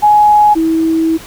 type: tone pair in turn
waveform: sine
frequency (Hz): 838 / 324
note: G#5 / E4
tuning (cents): +15 / -30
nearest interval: octave + major third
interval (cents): 1645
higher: first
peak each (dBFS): -4 / -9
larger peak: first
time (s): 0.02-0.55 / 0.55-1.18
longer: second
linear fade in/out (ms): 20
effects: pink hiss -33 dBFS RMS until 1.26 s